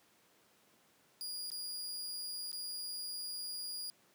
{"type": "tone with dropouts", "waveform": "sawtooth", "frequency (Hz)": 4856, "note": "D#8", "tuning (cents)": -43, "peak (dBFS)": -37, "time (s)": [1.21, 3.9], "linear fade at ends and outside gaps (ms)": 0, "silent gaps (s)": [[1.502, 1.517], [2.516, 2.529]], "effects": ["pink hiss -68 dBFS RMS until 4.14 s", "high-pass 200 Hz 12 dB/octave"]}